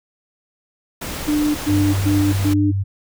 pink noise, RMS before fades -28 dBFS, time 1.01-2.54 s, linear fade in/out 10 ms
sine tone bursts, 298.4 Hz, D4, 28 cents sharp, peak -15 dBFS, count 4, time 1.27-2.72 s, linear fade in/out 20 ms, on 280 ms, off 110 ms
sine tone, 98 Hz, G2, in tune, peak -17 dBFS, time 1.68-2.84 s, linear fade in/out 20 ms
effects none

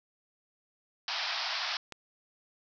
white band-pass noise, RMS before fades -34 dBFS, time 1.08-1.77 s, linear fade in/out 2 ms, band 630 to 5400 Hz, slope 96 dB/octave
click, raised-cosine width 0.2 ms, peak -24 dBFS, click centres 1.923 s
effects none

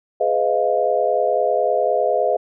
sine chord, F half-diminished seventh, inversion first, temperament just, 419.1 / 502.9 / 628.6 / 698.5 Hz, Ab4 / Cb5 / Eb5 / F5, +16 / +31 / +18 / 0 cents, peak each -23 / -21 / -20 / -21 dBFS, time 0.2-2.37 s, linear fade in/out 10 ms, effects none

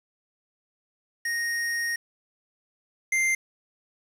square tone pair in turn, 1864.7 / 2093 Hz, A#6 / C7, 0 / 0 cents, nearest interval major second, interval 200 cents, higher second, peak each -26 / -22 dBFS, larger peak second, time 1.25-1.96 / 3.12-3.35 s, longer first, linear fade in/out 5 ms, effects low-pass 12000 Hz 12 dB/octave + 8-bit

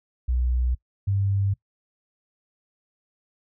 sine tone pair in turn, 61.74 / 98.83 Hz, B1 / G2, 0 / +15 cents, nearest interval minor sixth, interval 815 cents, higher second, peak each -20 dBFS, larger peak neither, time 0.28-0.75 / 1.07-1.54 s, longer neither, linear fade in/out 10 ms, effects noise-tail reverb RT60 0.1 s tail -21 dB re dry

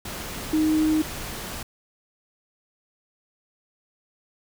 sine tone in noise, 311.1 Hz, D#4, in tune, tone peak -18 dBFS, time 0.53-1.02 s, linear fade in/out 5 ms, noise pink, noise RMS -34 dBFS, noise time 0.05-1.63 s, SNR +13 dB, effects none

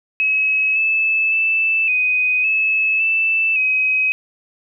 sine tone with pitch steps, 2564 / 2617 / 2639 / 2501 / 2596 / 2645 / 2533 Hz, E7 / E7 / E7 / D#7 / E7 / E7 / D#7, -49 / -13 / +1 / +8 / -27 / +5 / +30 cents, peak -14 dBFS, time 0.2-4.12 s, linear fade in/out 0 ms, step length 560 ms, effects none

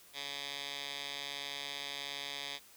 10% pulse tone with band-pass filter, 141.3 Hz, C#3, 34 cents sharp, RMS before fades -42 dBFS, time 0.13-2.6 s, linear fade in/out 50 ms, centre 3600 Hz, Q 2.1, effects white hiss -59 dBFS RMS until 2.76 s

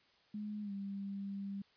sine tone with pitch glide, 209.8 to 198.02 Hz, G#3 to G3, +18 to +18 cents, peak -39 dBFS, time 0.34-1.62 s, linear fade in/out 5 ms, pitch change -100 cents, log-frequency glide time 0.62-0.72 s, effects white hiss -69 dBFS RMS until 1.76 s + resampled to 11025 Hz

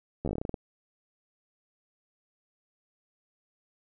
slowing click train, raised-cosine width 2 ms, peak -19 dBFS, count 12, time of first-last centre 0.25-0.542 s, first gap 12 ms, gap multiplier 1.15, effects none

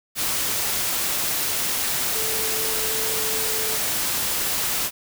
sine tone in noise, 440 Hz, A4, in tune, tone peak -32 dBFS, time 2.13-3.79 s, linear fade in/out 50 ms, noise white, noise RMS -24 dBFS, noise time 0.15-4.91 s, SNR -11 dB, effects none

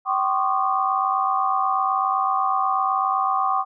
sine tone cluster, 769 / 1046 / 1114 / 1213 Hz, G5 / C6 / C#6 / D#6, -33 / -1 / +8 / -44 cents, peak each -23 / -27 / -24 / -24 dBFS, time 0.05-3.65 s, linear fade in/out 50 ms, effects none

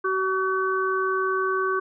harmonic tone, 379.2 Hz, F#4, 43 cents sharp, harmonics 1 / 3 / 4, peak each -25 / -25 / -28 dBFS, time 0.04-1.8 s, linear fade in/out 10 ms, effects none

